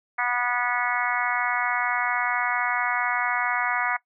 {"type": "harmonic tone", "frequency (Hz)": 244.4, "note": "B3", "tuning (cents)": -18, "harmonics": [3, 4, 5, 6, 7, 8, 9], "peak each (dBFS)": [-30, -30, -30, -30, -30, -30, -30], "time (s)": [0.18, 3.97], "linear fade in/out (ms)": 10, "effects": ["noise-tail reverb RT60 0.1 s tail -20 dB re dry"]}